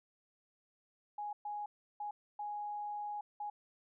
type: tone bursts at uneven times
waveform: sine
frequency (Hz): 830.6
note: G#5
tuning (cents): 0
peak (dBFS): -38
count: 5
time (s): 1.18-1.33 / 1.45-1.66 / 2-2.11 / 2.39-3.21 / 3.4-3.5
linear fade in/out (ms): 5
effects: none